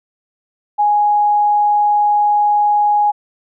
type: tone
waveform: sine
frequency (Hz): 830.6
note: G#5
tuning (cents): 0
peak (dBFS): -10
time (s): 0.78-3.12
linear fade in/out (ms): 20
effects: none